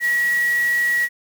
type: tone in noise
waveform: sine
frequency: 1920 Hz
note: B6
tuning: 49 cents flat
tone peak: -16 dBFS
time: 0-1.09 s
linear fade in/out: 50 ms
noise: white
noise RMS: -34 dBFS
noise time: 0-1.09 s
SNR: +15 dB
effects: none